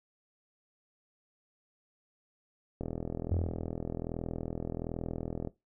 click train, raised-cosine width 2 ms, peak -22 dBFS, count 111, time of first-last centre 2.81-5.473 s, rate 41.3 Hz
sine tone with exponential decay, 87.31 Hz, F2, in tune, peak -24 dBFS, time 3.31-3.82 s, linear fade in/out 5 ms, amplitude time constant 110 ms
effects noise-tail reverb RT60 0.2 s tail -18 dB re dry

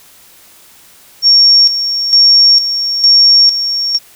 sine tone with tremolo, 5520 Hz, F8, 21 cents flat, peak -3 dBFS, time 1.22-3.99 s, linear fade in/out 50 ms, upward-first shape square, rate 1.1 Hz, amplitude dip 65%, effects white hiss -42 dBFS RMS until 4.15 s

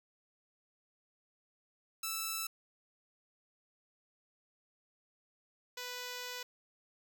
5% pulse tone pair in turn, 1318.5 / 494.8 Hz, E6 / B4, 0 / +3 cents, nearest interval octave + perfect fourth, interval 1697 cents, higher first, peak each -24 / -29 dBFS, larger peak first, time 2.03-2.47 / 5.77-6.43 s, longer second, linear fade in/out 5 ms, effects none

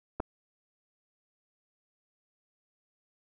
clicks, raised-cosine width 1 ms, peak -23 / -17 dBFS, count 2, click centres 0.199 / 0.202 s, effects none

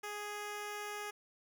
10% pulse tone, 415.3 Hz, G#4, in tune, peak -32 dBFS, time 0.03-1.11 s, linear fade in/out 10 ms, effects none

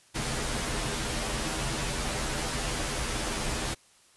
pink noise with comb filter, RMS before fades -31 dBFS, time 0.14-3.75 s, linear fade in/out 20 ms, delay 11 ms, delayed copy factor -0.8, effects white hiss -60 dBFS RMS until 4.16 s + resampled to 24000 Hz

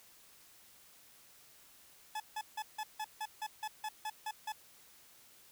40% pulse tone bursts, 859 Hz, A5, 42 cents flat, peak -36 dBFS, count 12, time 2.15-4.522 s, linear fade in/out 5 ms, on 51 ms, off 160 ms, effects white hiss -61 dBFS RMS until 5.51 s

